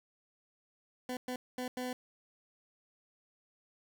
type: tone bursts at uneven times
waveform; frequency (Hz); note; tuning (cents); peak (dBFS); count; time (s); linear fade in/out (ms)
20% pulse; 251.4; B3; +31; -31; 4; 1.09-1.17 / 1.28-1.36 / 1.58-1.68 / 1.77-1.93; 2
effects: none